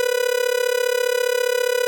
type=tone with amplitude modulation; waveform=45% pulse; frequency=493.9 Hz; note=B4; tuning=in tune; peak=-14 dBFS; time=0-1.87 s; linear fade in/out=0 ms; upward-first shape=sine; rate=34.9 Hz; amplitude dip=90%; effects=none